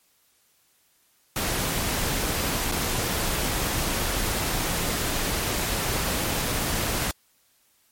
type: noise with dropouts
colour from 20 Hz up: pink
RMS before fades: -26 dBFS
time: 1.36-7.11 s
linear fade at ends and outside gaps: 1 ms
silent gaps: 2.715-2.721 s
effects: white hiss -64 dBFS RMS until 7.91 s + MP3 64 kbps